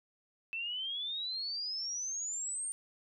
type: exponential sweep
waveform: sine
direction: up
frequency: 2637 to 8870 Hz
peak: -35 dBFS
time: 0.53-2.72 s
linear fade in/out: 0 ms
effects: none